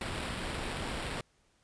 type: noise with sample-and-hold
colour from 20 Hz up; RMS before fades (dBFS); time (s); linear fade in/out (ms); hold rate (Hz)
pink; -37; 0.01-1.21; 2; 6300
effects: pink hiss -70 dBFS RMS until 1.63 s + resampled to 22050 Hz